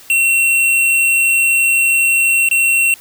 square tone with dropouts, 2723 Hz, F7, 44 cents flat, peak -11 dBFS, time 0.1-2.94 s, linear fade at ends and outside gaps 1 ms, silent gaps 2.488-2.512 s, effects white hiss -41 dBFS RMS until 3 s

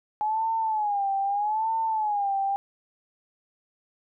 sine tone with vibrato, 840 Hz, G#5, 19 cents sharp, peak -23 dBFS, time 0.21-2.56 s, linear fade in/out 0 ms, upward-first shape sine, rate 0.8 Hz, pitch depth 120 cents each way, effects none

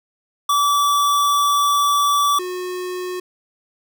square tone pair in turn, 1154 / 363.5 Hz, D6 / F#4, -31 / -31 cents, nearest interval octave + minor sixth, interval 2000 cents, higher first, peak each -15 / -25 dBFS, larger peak first, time 0.49-2.39 / 2.39-3.2 s, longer first, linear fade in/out 5 ms, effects none

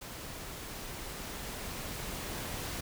pink noise with level ramp, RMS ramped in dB -44 to -38 dBFS, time 0.01-2.81 s, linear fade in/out 10 ms, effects none

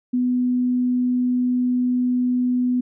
sine tone, 248.8 Hz, B3, 13 cents sharp, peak -17 dBFS, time 0.13-2.81 s, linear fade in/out 10 ms, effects none

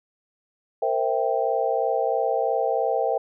sine chord, C dominant seventh, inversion third, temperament equal with one note detuned, 460.3 / 523.3 / 659.3 / 784 Hz, Bb4 / C5 / E5 / G5, -22 / 0 / 0 / 0 cents, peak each -26 dBFS, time 0.82-3.18 s, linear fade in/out 5 ms, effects none

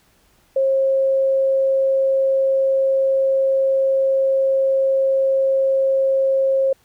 sine tone, 537 Hz, C5, 45 cents sharp, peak -14 dBFS, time 0.56-6.73 s, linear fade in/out 5 ms, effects pink hiss -58 dBFS RMS until 6.84 s

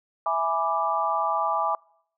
sine chord, E dominant seventh, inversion none, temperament equal, 659.3 / 830.6 / 987.8 / 1174.7 Hz, E5 / G#5 / B5 / D6, 0 / 0 / 0 / 0 cents, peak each -29 / -27 / -29 / -26 dBFS, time 0.26-1.75 s, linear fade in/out 2 ms, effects noise-tail reverb RT60 0.7 s tail -26 dB re dry

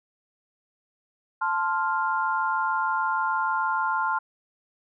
sine chord, F major, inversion first, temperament equal, 880 / 1046.5 / 1396.9 Hz, A5 / C6 / F6, 0 / 0 / 0 cents, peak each -27 dBFS, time 1.41-4.19 s, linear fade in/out 10 ms, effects none

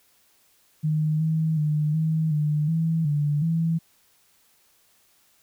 sine tone with pitch steps, 154.4 / 159.1 / 151.2 / 158.8 / 150.3 / 162.8 / 146.9 / 164.3 Hz, D#3 / D#3 / D#3 / D#3 / D3 / E3 / D3 / E3, -13 / +39 / -49 / +36 / +40 / -21 / +1 / -5 cents, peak -20 dBFS, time 0.83-3.79 s, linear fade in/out 20 ms, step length 370 ms, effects white hiss -62 dBFS RMS until 5.42 s

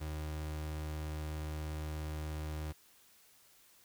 35% pulse tone, 76.9 Hz, D#2, 20 cents flat, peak -36 dBFS, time 0-2.73 s, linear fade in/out 20 ms, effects white hiss -64 dBFS RMS until 3.84 s

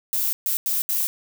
violet noise bursts at uneven times, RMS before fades -23 dBFS, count 4, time 0.13-0.33 / 0.46-0.57 / 0.66-0.82 / 0.89-1.07 s, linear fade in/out 0 ms, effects none

